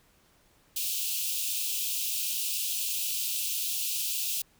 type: high-pass noise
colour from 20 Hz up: white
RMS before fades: -31 dBFS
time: 0.76-4.42 s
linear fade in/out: 5 ms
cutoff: 2500 Hz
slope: 96 dB/octave
effects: pink hiss -64 dBFS RMS until 4.59 s